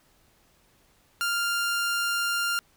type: tone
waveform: sawtooth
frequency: 1396.9 Hz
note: F6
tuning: in tune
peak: -21 dBFS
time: 1.21-2.59 s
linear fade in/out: 0 ms
effects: pink hiss -63 dBFS RMS until 2.76 s